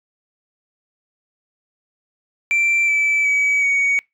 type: tone with pitch steps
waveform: sine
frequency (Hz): 2349 / 2313 / 2277 / 2242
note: D7 / D7 / C#7 / C#7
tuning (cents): 0 / -27 / +46 / +19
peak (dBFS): -12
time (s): 2.51-3.99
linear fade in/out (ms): 0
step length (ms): 370
effects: noise-tail reverb RT60 0.2 s tail -26 dB re dry + tanh soft clip ceiling -13 dBFS